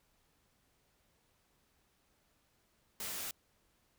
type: noise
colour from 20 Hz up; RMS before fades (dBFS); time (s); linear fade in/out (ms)
white; -41; 3-3.31; 2
effects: pink hiss -74 dBFS RMS until 3.98 s